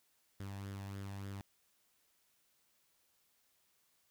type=tone with flanger; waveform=sawtooth; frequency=98.7 Hz; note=G2; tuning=12 cents sharp; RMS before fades=-45 dBFS; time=0.4-1.41 s; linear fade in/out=0 ms; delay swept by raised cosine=0.58 to 1.18 ms; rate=3.4 Hz; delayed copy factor=+0.5; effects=white hiss -75 dBFS RMS until 4.1 s